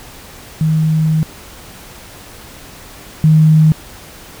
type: tone pair in turn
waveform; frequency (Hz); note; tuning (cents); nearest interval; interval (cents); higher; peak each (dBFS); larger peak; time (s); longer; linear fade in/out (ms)
sine; 157.4 / 156.31; D#3 / D#3; +20 / +8; unison; 12; first; -10 / -5; second; 0.61-1.23 / 3.24-3.72; first; 0
effects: pink hiss -36 dBFS RMS until 4.4 s